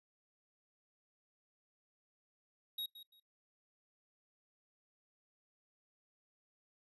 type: tone with echo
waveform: square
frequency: 3786 Hz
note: A#7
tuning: 26 cents sharp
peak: -39 dBFS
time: 2.78-2.86 s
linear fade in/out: 5 ms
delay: 170 ms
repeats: 2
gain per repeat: -13 dB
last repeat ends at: 3.2 s
effects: noise-tail reverb RT60 0.2 s tail -25 dB re dry + resampled to 32000 Hz